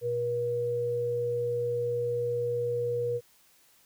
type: tone pair together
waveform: sine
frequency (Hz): 119.6 / 479.9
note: A#2 / B4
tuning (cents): +45 / -50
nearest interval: 2 octaves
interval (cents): 2405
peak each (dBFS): -37 / -27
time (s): 0.01-3.21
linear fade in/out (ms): 50
effects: white hiss -62 dBFS RMS until 3.85 s